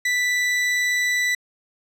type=tone; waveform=40% pulse; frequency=1977 Hz; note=B6; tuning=1 cent sharp; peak=-18 dBFS; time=0.05-1.35 s; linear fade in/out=5 ms; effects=low-pass 10000 Hz 12 dB/octave